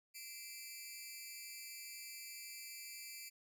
10% pulse tone with amplitude modulation, 2349 Hz, D7, in tune, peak -35 dBFS, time 0.14-3.3 s, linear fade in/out 20 ms, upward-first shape sine, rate 286 Hz, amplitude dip 95%, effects none

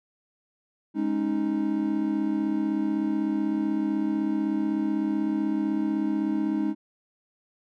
triangle chord, Ab suspended fourth, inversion none, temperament equal with one note detuned, 207.7 / 275.1 / 311.1 Hz, Ab3 / Db4 / Eb4, 0 / -13 / 0 cents, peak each -27 / -28 / -24 dBFS, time 0.94-6.75 s, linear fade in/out 50 ms, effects none

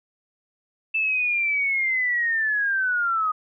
sine linear sweep, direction down, 2648 to 1238 Hz, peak -20 dBFS, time 0.94-3.32 s, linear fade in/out 10 ms, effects none

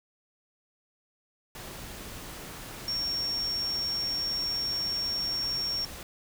sine tone in noise, 5520 Hz, F8, 21 cents flat, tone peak -28 dBFS, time 2.88-5.85 s, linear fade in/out 2 ms, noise pink, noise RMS -42 dBFS, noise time 1.55-6.03 s, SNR +11 dB, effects none

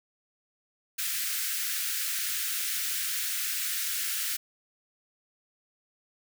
white high-pass noise, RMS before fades -31 dBFS, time 0.98-4.37 s, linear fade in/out 10 ms, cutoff 1400 Hz, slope 48 dB/octave, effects none

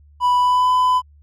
triangle tone with pitch glide, 987.8 to 1005.6 Hz, B5 to B5, 0 to +31 cents, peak -11 dBFS, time 0.2-1.02 s, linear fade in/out 50 ms, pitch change +31 cents, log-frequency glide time 0.38-0.71 s, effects added 73 Hz sine -46 dBFS peak until 1.22 s

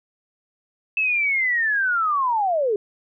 sine linear sweep, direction down, 2637 to 392 Hz, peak -18 dBFS, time 0.97-2.76 s, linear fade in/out 2 ms, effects none

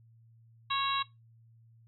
harmonic tone, 550 Hz, C#5, 14 cents flat, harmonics 2 / 3 / 4 / 5 / 6 / 7, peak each -31 / -42 / -42 / -37 / -41 / -34 dBFS, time 0.7-1.03 s, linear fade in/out 10 ms, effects noise-tail reverb RT60 0.2 s tail -20 dB re dry + added 114 Hz sine -57 dBFS peak until 1.87 s

